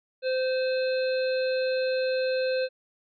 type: harmonic tone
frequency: 517 Hz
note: C5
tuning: 21 cents flat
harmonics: 1 / 3 / 5 / 7 / 8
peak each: -24 / -36 / -38 / -46 / -38 dBFS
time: 0.22-2.69 s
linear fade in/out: 50 ms
effects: none